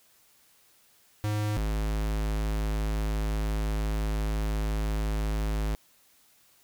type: tone pair in turn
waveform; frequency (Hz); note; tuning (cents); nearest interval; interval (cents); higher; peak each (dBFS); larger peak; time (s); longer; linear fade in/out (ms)
square; 105.4 / 52.88; G#2 / G#1; +26 / +32; octave; 1194; first; -27; neither; 1.24-1.57 / 1.57-5.75; second; 0
effects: white hiss -62 dBFS RMS until 6.63 s